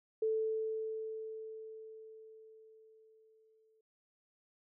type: tone with exponential decay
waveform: sine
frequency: 440 Hz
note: A4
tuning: in tune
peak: -29 dBFS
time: 0.22-3.81 s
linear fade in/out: 5 ms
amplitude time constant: 780 ms
effects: none